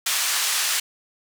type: band-pass noise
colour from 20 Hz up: white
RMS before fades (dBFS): -23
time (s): 0.06-0.8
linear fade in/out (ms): 5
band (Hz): 1100 to 8800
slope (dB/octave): 12
effects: none